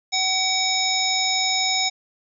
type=harmonic tone; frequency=756 Hz; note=F#5; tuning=37 cents sharp; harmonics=1 / 3 / 5 / 7 / 9; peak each=-27 / -26 / -24 / -24 / -28 dBFS; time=0.12-1.9 s; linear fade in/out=20 ms; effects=none